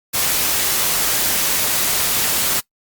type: noise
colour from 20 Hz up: white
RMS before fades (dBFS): -18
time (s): 0.13-2.61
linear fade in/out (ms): 20
effects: noise-tail reverb RT60 0.1 s tail -21 dB re dry + Opus 48 kbps